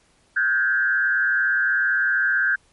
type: tone with frequency modulation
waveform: sine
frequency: 1568 Hz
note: G6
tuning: in tune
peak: -17 dBFS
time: 0.36-2.56 s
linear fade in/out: 10 ms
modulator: 108 Hz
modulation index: 1
effects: pink hiss -60 dBFS RMS until 2.72 s + MP3 48 kbps